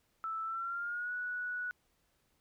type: tone with pitch glide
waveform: sine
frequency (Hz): 1318.5 to 1471.4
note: E6 to F#6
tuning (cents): 0 to -10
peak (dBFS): -35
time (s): 0.24-1.71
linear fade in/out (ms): 0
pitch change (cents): +190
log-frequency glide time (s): 0.44-1.13
effects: pink hiss -75 dBFS RMS until 2.4 s